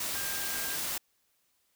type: tone in noise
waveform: sine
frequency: 1600 Hz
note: G6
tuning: 35 cents sharp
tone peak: -41 dBFS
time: 0.15-0.76 s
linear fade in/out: 5 ms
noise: white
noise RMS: -34 dBFS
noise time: 0-0.98 s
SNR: -10 dB
effects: white hiss -73 dBFS RMS until 1.75 s